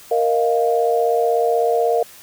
sine chord, Bb suspended fourth, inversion none, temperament equal, 466.2 / 622.3 / 698.5 Hz, Bb4 / Eb5 / F5, 0 / 0 / 0 cents, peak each -17 / -22 / -19 dBFS, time 0.11-2.03 s, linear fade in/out 5 ms, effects white hiss -43 dBFS RMS until 2.22 s

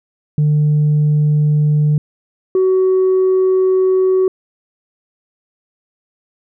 sine tone pair in turn, 150 / 375.1 Hz, D3 / F#4, +37 / +24 cents, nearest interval octave + major third, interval 1587 cents, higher second, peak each -8 dBFS, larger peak neither, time 0.38-1.98 / 2.55-4.28 s, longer second, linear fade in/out 2 ms, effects tanh soft clip ceiling -8 dBFS

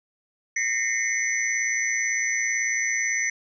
sine tone cluster, 1845 / 2046 / 2164 / 5980 Hz, A#6 / C7 / C#7 / F#8, -18 / -39 / -42 / +17 cents, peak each -28 dBFS, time 0.56-3.3 s, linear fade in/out 5 ms, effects none

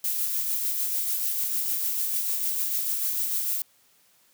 violet noise with tremolo, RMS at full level -26 dBFS, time 0.04-3.62 s, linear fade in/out 2 ms, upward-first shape sine, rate 6.7 Hz, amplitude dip 30%, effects white hiss -62 dBFS RMS until 4.33 s + high-pass 80 Hz 12 dB/octave

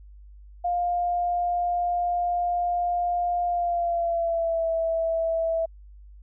sine tone with pitch glide, 704 to 656.9 Hz, F5 to E5, +14 to -6 cents, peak -22 dBFS, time 0.64-5.66 s, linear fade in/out 10 ms, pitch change -120 cents, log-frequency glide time 3.46-4.68 s, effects added 50 Hz sine -44 dBFS peak until 6.22 s

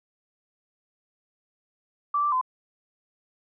sine tone with pitch steps, 1165 / 1174 / 1023 Hz, D6 / D6 / C6, -14 / -1 / -39 cents, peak -21 dBFS, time 2.14-2.413 s, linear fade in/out 5 ms, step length 91 ms, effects none

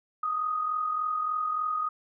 sine tone with amplitude modulation, 1245 Hz, D#6, 1 cent sharp, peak -24 dBFS, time 0.23-1.89 s, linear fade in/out 5 ms, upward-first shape sine, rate 43.4 Hz, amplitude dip 50%, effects none

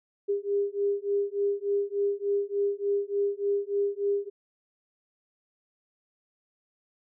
sine beating tone pair, 401.5 / 404.9 Hz, G4 / G#4, +41 / -44 cents, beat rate 3.4 Hz, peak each -28 dBFS, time 0.28-4.3 s, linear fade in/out 20 ms, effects none

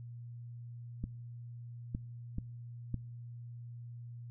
clicks, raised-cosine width 5 ms, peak -23 dBFS, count 4, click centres 1.04 / 1.949 / 2.384 / 2.943 s, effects noise-tail reverb RT60 0.9 s tail -23 dB re dry + added 119 Hz sine -44 dBFS peak until 4.3 s

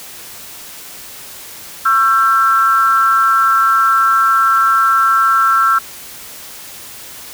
sine tone with amplitude modulation, 1341 Hz, E6, 29 cents sharp, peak -5 dBFS, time 1.85-5.79 s, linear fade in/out 10 ms, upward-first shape sine, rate 239 Hz, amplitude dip 80%, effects white hiss -33 dBFS RMS until 7.33 s

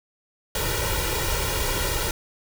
pink noise with comb filter, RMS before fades -25 dBFS, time 0.55-2.11 s, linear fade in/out 2 ms, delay 2.1 ms, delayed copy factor +0.95, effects none

